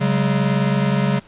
square chord, C# suspended fourth, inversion none, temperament equal with one note detuned, 138.59 / 188.45 / 207.7 Hz, C#3 / F#3 / G#3, 0 / +32 / 0 cents, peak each -20 / -21 / -23 dBFS, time 0-1.2 s, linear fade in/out 20 ms, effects pink hiss -48 dBFS RMS until 1.27 s + resampled to 8000 Hz

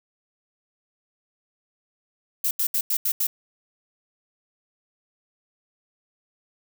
violet noise bursts at uneven times, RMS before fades -23 dBFS, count 6, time 2.44-2.51 / 2.59-2.67 / 2.74-2.81 / 2.9-2.97 / 3.05-3.12 / 3.2-3.27 s, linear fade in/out 5 ms, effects none

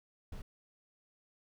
brown noise, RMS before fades -43 dBFS, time 0.32-0.42 s, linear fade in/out 5 ms, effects none

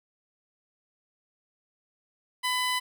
15% pulse tone, 1002 Hz, B5, 25 cents sharp, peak -19 dBFS, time 2.43-2.8 s, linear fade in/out 20 ms, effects none

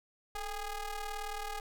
sawtooth ring-modulated tone, 415.3 Hz, G#4, in tune, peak -30 dBFS, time 0.35-1.6 s, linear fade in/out 2 ms, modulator 396 Hz, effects none

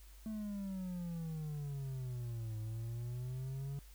triangle exponential two-way sweep, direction down then up, 220.5 to 108.2 to 141.4 Hz, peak -37 dBFS, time 0.26-3.79 s, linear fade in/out 0 ms, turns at 2.58 s, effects added 50 Hz sine -54 dBFS peak until 3.94 s + white hiss -64 dBFS RMS until 3.94 s

